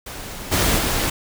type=noise with level steps; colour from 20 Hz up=pink; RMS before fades=-33 / -18 / -21 dBFS; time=0.06-1.1 s; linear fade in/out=5 ms; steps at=0.51 / 0.77 s; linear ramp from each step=20 ms; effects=none